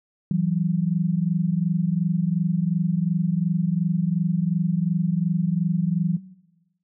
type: tone pair together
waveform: sine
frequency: 164.81 / 187.59 Hz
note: E3 / F#3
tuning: 0 / +24 cents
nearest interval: major second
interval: 224 cents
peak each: -22 / -22 dBFS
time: 0.31-6.17 s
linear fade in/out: 2 ms
effects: noise-tail reverb RT60 1.0 s tail -20 dB re dry